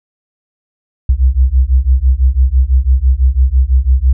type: beating tone pair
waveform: sine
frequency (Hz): 61.7 / 67.7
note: B1 / C#2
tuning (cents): -1 / -40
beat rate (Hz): 6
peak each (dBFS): -10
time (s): 1.09-4.13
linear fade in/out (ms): 5
effects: none